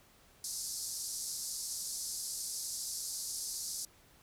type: band-pass noise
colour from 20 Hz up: pink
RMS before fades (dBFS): -40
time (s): 0.44-3.85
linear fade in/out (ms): 2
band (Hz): 4600 to 12000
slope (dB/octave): 48
effects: pink hiss -63 dBFS RMS until 4.22 s